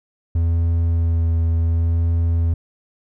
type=tone with vibrato; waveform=triangle; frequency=83.2 Hz; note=E2; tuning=17 cents sharp; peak=-13 dBFS; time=0.35-2.54 s; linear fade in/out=5 ms; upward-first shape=sine; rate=0.69 Hz; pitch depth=14 cents each way; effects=none

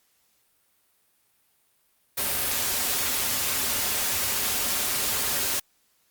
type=noise with comb filter; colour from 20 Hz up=white; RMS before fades=-26 dBFS; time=2.17-5.6 s; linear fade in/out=10 ms; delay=6.1 ms; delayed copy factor=-0.5; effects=white hiss -67 dBFS RMS until 6.1 s + Opus 48 kbps

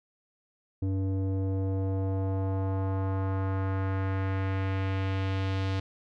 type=tone with low-pass filter sweep; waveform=square; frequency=96 Hz; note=G2; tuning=36 cents flat; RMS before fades=-29 dBFS; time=0.82-5.8 s; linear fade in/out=5 ms; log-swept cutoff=340 to 4000 Hz; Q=1.4; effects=none

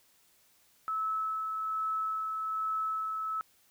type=tone with tremolo; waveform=sine; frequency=1301 Hz; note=E6; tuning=23 cents flat; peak=-29 dBFS; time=0.88-3.41 s; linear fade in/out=0 ms; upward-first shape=sine; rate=1.2 Hz; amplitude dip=30%; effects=white hiss -66 dBFS RMS until 3.7 s

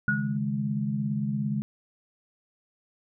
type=chord; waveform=sine; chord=C# suspended second; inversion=none; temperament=just; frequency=138.59 / 155.92 / 207.9 Hz; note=C#3 / D#3 / G#3; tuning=0 / +4 / +2 cents; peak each=-30 / -34 / -28 dBFS; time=0.08-1.62 s; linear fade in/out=0 ms
type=tone with exponential decay; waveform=sine; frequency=1454 Hz; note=F#6; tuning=31 cents flat; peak=-20 dBFS; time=0.08-0.37 s; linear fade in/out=5 ms; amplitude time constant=61 ms
effects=none

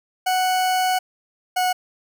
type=tone pair in turn; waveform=40% pulse; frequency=741 / 733.8 Hz; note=F#5 / F#5; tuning=+2 / -15 cents; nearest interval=unison; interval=17 cents; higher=first; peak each=-17 dBFS; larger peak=neither; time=0.26-0.99 / 1.56-1.73 s; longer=first; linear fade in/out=10 ms; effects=none

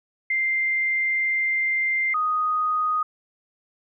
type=tone pair in turn; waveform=sine; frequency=2093 / 1244.5 Hz; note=C7 / D#6; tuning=0 / 0 cents; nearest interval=major sixth; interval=900 cents; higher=first; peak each=-20 dBFS; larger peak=neither; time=0.3-2.14 / 2.14-3.03 s; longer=first; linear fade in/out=5 ms; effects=none

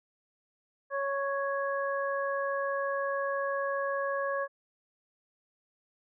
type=harmonic tone; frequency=554.4 Hz; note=C#5; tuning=in tune; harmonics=1 / 2 / 3; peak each=-31 / -34 / -36 dBFS; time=0.9-4.48 s; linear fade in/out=50 ms; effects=none

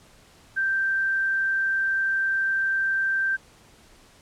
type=tone; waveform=sine; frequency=1568 Hz; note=G6; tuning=in tune; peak=-21 dBFS; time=0.56-3.37 s; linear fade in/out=20 ms; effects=pink hiss -54 dBFS RMS until 4.21 s + low-pass 10000 Hz 12 dB/octave

